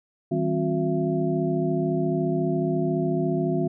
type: tone cluster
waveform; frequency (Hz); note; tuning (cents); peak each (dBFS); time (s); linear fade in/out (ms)
sine; 158.7 / 192.9 / 262.5 / 359.9 / 672; D#3 / G3 / C4 / F#4 / E5; +35 / -28 / +6 / -48 / +33; -26 / -31 / -28 / -26 / -31; 0.31-3.68; 10
effects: none